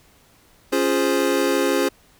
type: chord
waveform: square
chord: Db major seventh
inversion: none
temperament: equal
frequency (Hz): 277.2 / 349.2 / 415.3 / 523.3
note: Db4 / F4 / Ab4 / C5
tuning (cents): 0 / 0 / 0 / 0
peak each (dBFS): -24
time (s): 0.72-1.89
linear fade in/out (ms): 10
effects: pink hiss -55 dBFS RMS until 2.19 s

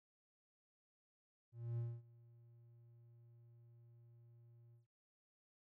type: tone with ADSR envelope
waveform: triangle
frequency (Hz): 117.6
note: A#2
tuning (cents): +16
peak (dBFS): -36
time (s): 1.52-4.87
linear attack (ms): 260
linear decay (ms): 240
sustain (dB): -24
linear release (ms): 130
effects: none

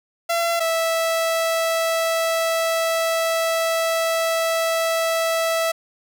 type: tone pair in turn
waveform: sawtooth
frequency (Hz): 677 / 656.6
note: E5 / E5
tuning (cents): +46 / -7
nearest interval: minor second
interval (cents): 53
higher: first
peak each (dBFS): -15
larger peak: neither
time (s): 0.29-0.6 / 0.6-5.72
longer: second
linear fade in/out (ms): 10
effects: none

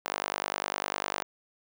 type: tone with high-pass filter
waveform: sawtooth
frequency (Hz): 49.93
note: G1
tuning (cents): +33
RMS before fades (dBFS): -34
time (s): 0.05-1.23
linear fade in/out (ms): 0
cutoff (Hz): 770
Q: 1.1
effects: none

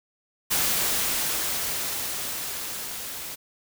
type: noise with level ramp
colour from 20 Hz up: white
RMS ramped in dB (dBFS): -23 to -36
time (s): 0.5-3.36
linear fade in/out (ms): 20
effects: none

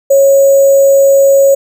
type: tone with sample-and-hold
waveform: sine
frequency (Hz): 550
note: C#5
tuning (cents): -14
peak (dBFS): -3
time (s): 0.1-1.55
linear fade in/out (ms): 10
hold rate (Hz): 7350
effects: none

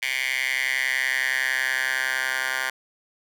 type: tone with high-pass filter sweep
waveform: 10% pulse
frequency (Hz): 130.81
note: C3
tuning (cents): 0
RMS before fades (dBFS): -25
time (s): 0.02-2.7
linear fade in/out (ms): 5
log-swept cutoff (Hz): 2300 to 1400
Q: 5
effects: none

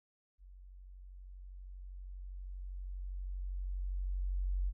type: tone with level ramp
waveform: sine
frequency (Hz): 46.25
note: F#1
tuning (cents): 0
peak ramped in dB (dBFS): -52 to -30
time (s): 0.38-4.73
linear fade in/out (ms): 50
effects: none

